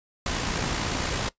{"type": "noise with amplitude modulation", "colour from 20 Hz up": "pink", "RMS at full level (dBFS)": -26, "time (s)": [0.26, 1.29], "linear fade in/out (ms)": 2, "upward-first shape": "sine", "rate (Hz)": 58.1, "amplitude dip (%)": 40, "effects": ["noise-tail reverb RT60 0.1 s tail -18 dB re dry", "resampled to 16000 Hz"]}